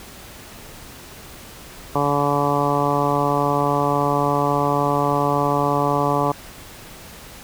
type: harmonic tone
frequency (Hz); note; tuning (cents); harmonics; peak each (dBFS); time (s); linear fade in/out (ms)
143.6; D3; -39; 1 / 2 / 3 / 4 / 5 / 6 / 7 / 8; -25 / -25 / -25 / -25 / -25 / -25 / -25 / -25; 1.95-6.32; 5
effects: pink hiss -40 dBFS RMS until 7.43 s